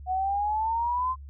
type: exponential sweep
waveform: sine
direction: up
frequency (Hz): 732 to 1046.5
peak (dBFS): -24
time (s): 0.06-1.16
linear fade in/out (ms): 50
effects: added 70 Hz sine -40 dBFS peak until 1.29 s